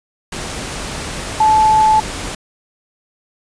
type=tone in noise; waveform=sine; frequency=868 Hz; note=A5; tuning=24 cents flat; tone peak=-8 dBFS; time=1.4-2 s; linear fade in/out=5 ms; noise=pink; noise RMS=-25 dBFS; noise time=0.32-2.35 s; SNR=+14 dB; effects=resampled to 22050 Hz